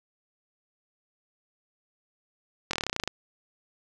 slowing click train, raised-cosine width 0.2 ms, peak -11 dBFS, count 13, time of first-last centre 2.71-3.076 s, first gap 23 ms, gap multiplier 1.05, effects none

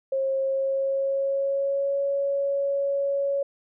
sine tone with pitch glide, 537 to 557.9 Hz, C5 to C#5, +45 to +11 cents, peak -22 dBFS, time 0.12-3.43 s, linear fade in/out 5 ms, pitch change +66 cents, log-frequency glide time 0.4-2 s, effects none

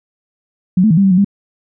sine tone with pitch steps, 182.9 / 218.3 / 160.7 / 197.4 / 193 / 180.4 / 199.9 Hz, F#3 / A3 / E3 / G3 / G3 / F#3 / G3, -20 / -13 / -44 / +12 / -27 / -44 / +34 cents, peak -7 dBFS, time 0.77-1.246 s, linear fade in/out 5 ms, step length 68 ms, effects none

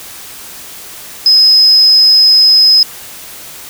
sine tone, 5080 Hz, D#8, 35 cents sharp, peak -3 dBFS, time 1.26-2.83 s, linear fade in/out 2 ms, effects white hiss -30 dBFS RMS until 3.69 s

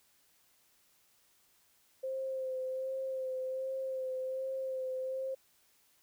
sine tone with vibrato, 523.3 Hz, C5, in tune, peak -34 dBFS, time 2.03-5.35 s, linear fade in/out 10 ms, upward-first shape sine, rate 1.3 Hz, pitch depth 22 cents each way, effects white hiss -69 dBFS RMS until 6.02 s

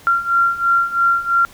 sine beating tone pair, 1376 / 1379 Hz, F6 / F6, -26 / -22 cents, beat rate 3 Hz, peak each -18 / -15 dBFS, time 0.07-1.45 s, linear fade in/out 0 ms, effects pink hiss -44 dBFS RMS until 1.53 s

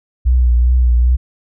sine tone with vibrato, 61.1 Hz, B1, 18 cents flat, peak -8 dBFS, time 0.25-1.17 s, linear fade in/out 20 ms, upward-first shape triangle, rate 2.5 Hz, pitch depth 54 cents each way, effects none

